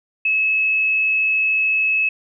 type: tone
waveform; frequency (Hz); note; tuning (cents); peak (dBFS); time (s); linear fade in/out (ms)
sine; 2587; E7; -33; -15; 0.25-2.09; 5
effects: none